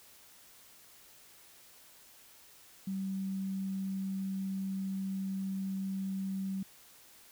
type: tone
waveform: sine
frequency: 192.5 Hz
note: G3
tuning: 31 cents flat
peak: -33 dBFS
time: 2.87-6.63 s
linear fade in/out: 5 ms
effects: white hiss -58 dBFS RMS until 7.31 s